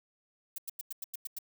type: noise bursts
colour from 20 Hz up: violet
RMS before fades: -38 dBFS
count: 8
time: 0.56-1.387 s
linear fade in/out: 5 ms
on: 22 ms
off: 93 ms
effects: none